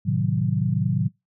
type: chord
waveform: sine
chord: A diminished seventh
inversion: none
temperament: equal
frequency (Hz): 110 / 130.81 / 155.56 / 185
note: A2 / C3 / Eb3 / Gb3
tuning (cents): 0 / 0 / 0 / 0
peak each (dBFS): -25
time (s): 0.05-1.09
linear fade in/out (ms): 20
effects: noise-tail reverb RT60 0.2 s tail -24 dB re dry